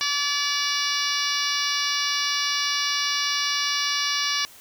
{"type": "harmonic tone with a mistuned harmonic", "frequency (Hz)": 575, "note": "D5", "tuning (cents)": -37, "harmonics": [2, 3, 4, 5, 6, 7, 8, 9, 10], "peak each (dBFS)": [-31, -31, -31, -31, -31, -31, -31, -31, -31], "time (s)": [0.01, 4.45], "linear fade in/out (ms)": 0, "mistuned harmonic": 6, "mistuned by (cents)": 20, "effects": ["white hiss -48 dBFS RMS until 4.6 s"]}